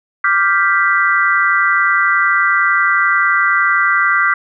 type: chord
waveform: sine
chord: G dominant seventh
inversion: second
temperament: equal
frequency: 1174.7 / 1396.9 / 1568 / 1975.5 Hz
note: D6 / F6 / G6 / B6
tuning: 0 / 0 / 0 / 0 cents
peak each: -16 dBFS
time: 0.24-4.34 s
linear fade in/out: 5 ms
effects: none